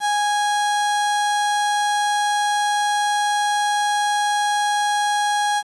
35% pulse tone, 827 Hz, G#5, 8 cents flat, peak -16 dBFS, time 0-5.63 s, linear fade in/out 50 ms, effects resampled to 24000 Hz + 8-bit

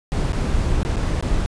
brown noise with dropouts, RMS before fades -20 dBFS, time 0.12-1.46 s, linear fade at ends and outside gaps 0 ms, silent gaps 0.321-0.332 / 0.831-0.85 / 0.96-0.967 / 1.21-1.226 s, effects resampled to 22050 Hz

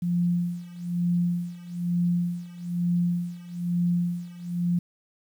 sine tone with tremolo, 174.61 Hz, F3, in tune, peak -20 dBFS, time 0.02-4.79 s, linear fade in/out 5 ms, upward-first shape sine, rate 1.1 Hz, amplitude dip 90%, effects 9-bit

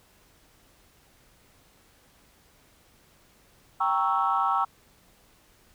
sine chord, G diminished seventh, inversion none, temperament equal, 784 / 932.3 / 1108.7 / 1318.5 Hz, G5 / Bb5 / Db6 / Fb6, 0 / 0 / 0 / 0 cents, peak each -27 / -28 / -27 / -26 dBFS, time 3.8-4.65 s, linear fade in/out 10 ms, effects tanh soft clip ceiling -13 dBFS + pink hiss -60 dBFS RMS until 5.74 s

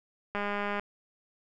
click train, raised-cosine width 0.5 ms, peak -18 dBFS, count 92, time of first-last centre 0.35-0.796 s, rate 204 Hz, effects none

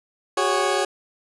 20% pulse chord, F# suspended second, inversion none, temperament equal with one note detuned, 370 / 407.5 / 554.4 Hz, F#4 / G#4 / C#5, 0 / -33 / 0 cents, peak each -19 dBFS, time 0.37-0.85 s, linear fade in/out 5 ms, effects resampled to 24000 Hz

